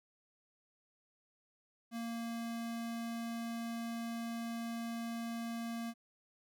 square tone, 231.5 Hz, A#3, 12 cents flat, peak -39 dBFS, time 1.91-5.94 s, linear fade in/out 50 ms, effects none

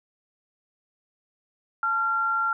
sine tone pair together, 873 / 1378.2 Hz, A5 / F6, -14 / -23 cents, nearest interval minor sixth, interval 791 cents, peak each -32 / -22 dBFS, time 1.83-2.53 s, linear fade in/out 2 ms, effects none

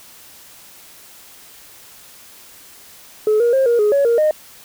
sine tone with pitch steps, 428.1 / 474.3 / 533 / 473 / 418.8 / 561 / 468 / 614 Hz, A4 / A#4 / C5 / A#4 / G#4 / C#5 / A#4 / D#5, -47 / +30 / +32 / +25 / +15 / +21 / +7 / -23 cents, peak -10 dBFS, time 3.27-4.31 s, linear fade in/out 2 ms, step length 130 ms, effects tanh soft clip ceiling -9 dBFS + white hiss -43 dBFS RMS until 4.64 s

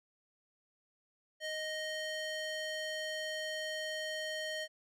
square tone with band-pass filter, 622.3 Hz, D#5, in tune, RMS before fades -39 dBFS, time 1.4-4.68 s, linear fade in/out 50 ms, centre 2800 Hz, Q 0.76, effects none

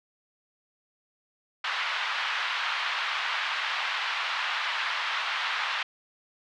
pink band-pass noise, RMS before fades -30 dBFS, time 1.64-5.83 s, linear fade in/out 5 ms, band 990 to 3700 Hz, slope 24 dB/octave, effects none

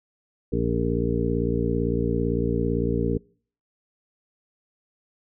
harmonic tone, 57.8 Hz, A#1, 14 cents flat, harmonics 1 / 2 / 3 / 4 / 5 / 7 / 8, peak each -29 / -29 / -29 / -29 / -29 / -29 / -29 dBFS, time 0.52-3.18 s, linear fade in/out 10 ms, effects noise-tail reverb RT60 0.5 s tail -26 dB re dry

